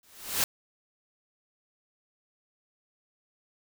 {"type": "noise with exponential growth", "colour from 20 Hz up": "white", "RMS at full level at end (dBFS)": -23, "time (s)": [0.03, 0.44], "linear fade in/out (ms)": 1, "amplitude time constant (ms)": 87, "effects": []}